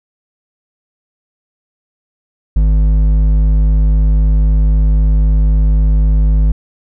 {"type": "tone with hard clipping", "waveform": "sine", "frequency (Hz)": 51.91, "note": "G#1", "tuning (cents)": 0, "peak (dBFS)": -9, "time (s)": [2.56, 6.52], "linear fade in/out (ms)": 5, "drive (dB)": 7, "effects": []}